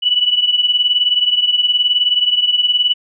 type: beating tone pair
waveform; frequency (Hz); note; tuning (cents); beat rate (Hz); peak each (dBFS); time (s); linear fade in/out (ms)
sine; 2953 / 2972; F#7 / F#7; -4 / +7; 19; -13 / -17; 0.02-2.94; 20
effects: none